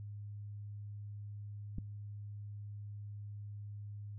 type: click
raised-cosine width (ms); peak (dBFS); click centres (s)
5; -26; 1.784
effects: noise-tail reverb RT60 1.0 s tail -23 dB re dry + added 103 Hz sine -43 dBFS peak until 4.18 s